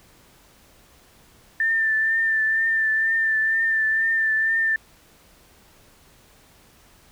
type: tone with vibrato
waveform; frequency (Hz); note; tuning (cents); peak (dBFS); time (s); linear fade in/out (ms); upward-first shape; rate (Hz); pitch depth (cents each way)
sine; 1783; A6; +22; -18; 1.6-4.76; 2; triangle; 2.1; 30
effects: pink hiss -54 dBFS RMS until 7.11 s